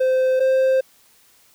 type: tone pair in turn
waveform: triangle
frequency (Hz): 518 / 525.2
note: C5 / C5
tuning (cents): -17 / +6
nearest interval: unison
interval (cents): 23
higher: second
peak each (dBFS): -13 / -12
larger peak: second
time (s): 0-0.4 / 0.4-0.81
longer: second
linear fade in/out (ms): 10
effects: white hiss -55 dBFS RMS until 1.54 s